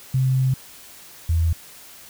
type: tone pair in turn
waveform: sine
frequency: 130.81 / 82.41 Hz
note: C3 / E2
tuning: 0 / 0 cents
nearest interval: minor sixth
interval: 800 cents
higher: first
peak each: -16 dBFS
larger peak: neither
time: 0.14-0.54 / 1.29-1.53 s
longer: first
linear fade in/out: 5 ms
effects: white hiss -44 dBFS RMS until 2.09 s